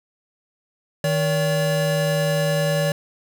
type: tone pair together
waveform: square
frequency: 156.66 / 571 Hz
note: D#3 / D5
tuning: +12 / -49 cents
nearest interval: octave + minor seventh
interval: 2239 cents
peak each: -22 / -22 dBFS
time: 1.04-2.92 s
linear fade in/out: 2 ms
effects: none